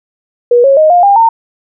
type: tone with pitch steps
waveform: sine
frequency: 482.3 / 547.7 / 621.9 / 706.1 / 801.8 / 910.5 Hz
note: B4 / C#5 / D#5 / F5 / G5 / A#5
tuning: -41 / -21 / -1 / +19 / +39 / -41 cents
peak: -3 dBFS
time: 0.51-1.29 s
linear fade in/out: 5 ms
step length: 130 ms
effects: none